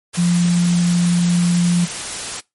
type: tone in noise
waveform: sine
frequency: 174.61 Hz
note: F3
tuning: in tune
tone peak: -12 dBFS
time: 0.17-1.86 s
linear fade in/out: 20 ms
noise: white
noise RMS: -26 dBFS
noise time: 0.13-2.41 s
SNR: +11 dB
effects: noise-tail reverb RT60 0.2 s tail -23 dB re dry + MP3 48 kbps